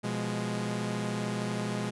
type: chord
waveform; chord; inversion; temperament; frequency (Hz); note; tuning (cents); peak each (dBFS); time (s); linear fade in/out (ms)
sawtooth; F diminished; second; equal; 123.47 / 174.61 / 207.7; Cb3 / F3 / Ab3; 0 / 0 / 0; -31 / -34 / -29; 0.03-1.91; 20
effects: resampled to 24000 Hz